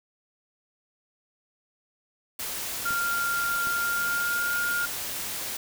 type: noise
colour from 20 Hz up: white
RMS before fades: -33 dBFS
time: 2.39-5.57 s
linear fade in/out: 5 ms
type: tone with pitch glide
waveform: sine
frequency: 1394 to 1416.7 Hz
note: F6 to F6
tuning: -4 to +24 cents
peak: -25 dBFS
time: 2.85-4.86 s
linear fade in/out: 10 ms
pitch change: +28 cents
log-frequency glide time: 3.69-4.56 s
type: clicks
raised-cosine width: 3 ms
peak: -29 dBFS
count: 2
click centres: 2.908 / 3.671 s
effects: none